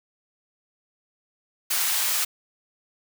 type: high-pass noise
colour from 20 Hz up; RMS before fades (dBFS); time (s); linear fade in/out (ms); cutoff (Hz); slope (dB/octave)
white; -24; 1.7-2.25; 10; 940; 12
effects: none